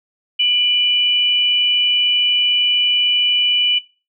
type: tone pair together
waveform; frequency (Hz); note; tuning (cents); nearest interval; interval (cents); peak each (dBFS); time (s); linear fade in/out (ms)
sine; 2400 / 2969; D7 / F#7; +37 / +5; major third; 368; -23 / -13; 0.39-3.79; 10
effects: noise-tail reverb RT60 0.3 s tail -18 dB re dry